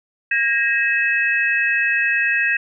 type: tone cluster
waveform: sine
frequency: 1630 / 1879 / 2587 Hz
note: G#6 / A#6 / E7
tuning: -33 / +13 / -33 cents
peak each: -20 dBFS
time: 0.31-2.57 s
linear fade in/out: 5 ms
effects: none